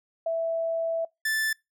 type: tone pair in turn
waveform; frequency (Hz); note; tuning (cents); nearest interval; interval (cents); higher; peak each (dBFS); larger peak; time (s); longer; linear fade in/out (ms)
sine / 45% pulse; 659.3 / 1756.6; E5 / A6; 0 / -3; octave + perfect fourth; 1697; second; -24; neither; 0.26-1.05 / 1.25-1.53; first; 5
effects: noise-tail reverb RT60 0.2 s tail -25 dB re dry